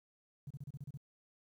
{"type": "tone bursts", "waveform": "triangle", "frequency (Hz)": 140.3, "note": "C#3", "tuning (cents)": 21, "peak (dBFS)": -38, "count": 8, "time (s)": [0.47, 0.974], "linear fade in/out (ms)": 5, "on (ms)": 35, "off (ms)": 32, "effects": ["tanh soft clip ceiling -40 dBFS", "12-bit"]}